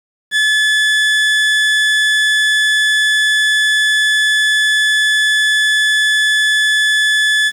30% pulse tone, 1724 Hz, A6, 36 cents flat, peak -8 dBFS, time 0.31-7.52 s, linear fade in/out 50 ms, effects low-pass 8000 Hz 12 dB/octave + 7-bit

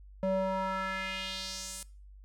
square tone with band-pass filter sweep, 190 Hz, F#3, 46 cents sharp, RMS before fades -34 dBFS, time 0.23-1.83 s, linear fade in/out 0 ms, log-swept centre 470 to 9300 Hz, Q 2.2, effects noise-tail reverb RT60 0.4 s tail -22 dB re dry + added 49 Hz sine -49 dBFS peak until 2.24 s

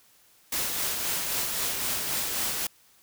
white noise with tremolo, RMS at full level -28 dBFS, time 0.52-2.67 s, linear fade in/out 5 ms, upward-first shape sine, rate 3.8 Hz, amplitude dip 30%, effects white hiss -60 dBFS RMS until 3.02 s

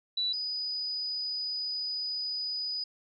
sine tone pair in turn, 3951 / 4967 Hz, B7 / D#8, 0 / -4 cents, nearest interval major third, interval 396 cents, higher second, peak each -27 / -31 dBFS, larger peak first, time 0.17-0.33 / 0.33-2.84 s, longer second, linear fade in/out 5 ms, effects none

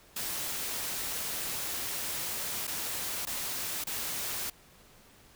white noise with dropouts, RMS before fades -35 dBFS, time 0.16-4.5 s, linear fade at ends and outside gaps 5 ms, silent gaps 2.67-2.676 / 3.254-3.269 / 3.84-3.869 s, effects pink hiss -58 dBFS RMS until 5.35 s

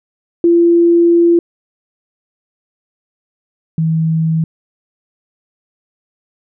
sine tone pair in turn, 341.3 / 161.07 Hz, F4 / E3, -40 / -40 cents, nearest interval octave + minor second, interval 1300 cents, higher first, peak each -6 / -11 dBFS, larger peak first, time 0.44-1.39 / 3.78-4.44 s, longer first, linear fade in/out 2 ms, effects none

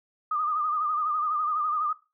sine tone with vibrato, 1222 Hz, D#6, 32 cents flat, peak -24 dBFS, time 0.31-1.93 s, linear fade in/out 5 ms, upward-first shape sine, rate 12 Hz, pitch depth 64 cents each way, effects noise-tail reverb RT60 0.3 s tail -20 dB re dry

